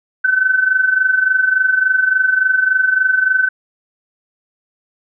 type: tone with amplitude modulation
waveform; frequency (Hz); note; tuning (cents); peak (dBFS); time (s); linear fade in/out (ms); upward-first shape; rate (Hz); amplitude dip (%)
sine; 1521; F#6; +47; -8; 0.24-3.49; 10; sine; 23.5; 70
effects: none